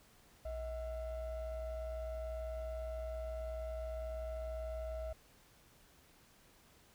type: ring-modulated tone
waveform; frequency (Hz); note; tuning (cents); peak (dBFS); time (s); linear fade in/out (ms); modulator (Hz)
triangle; 349.2; F4; 0; -34; 0.45-5.13; 5; 289
effects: pink hiss -65 dBFS RMS until 6.94 s